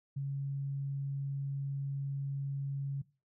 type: tone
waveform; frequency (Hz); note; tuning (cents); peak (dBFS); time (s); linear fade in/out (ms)
sine; 138.7; C#3; +1; -33; 0.16-3.02; 10
effects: noise-tail reverb RT60 0.3 s tail -19 dB re dry